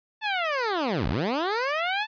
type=linear two-way sweep; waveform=15% pulse; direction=down then up; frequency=886 to 46.01 to 886 Hz; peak=-18 dBFS; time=0.21-2.07 s; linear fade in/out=50 ms; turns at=1.08 s; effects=resampled to 11025 Hz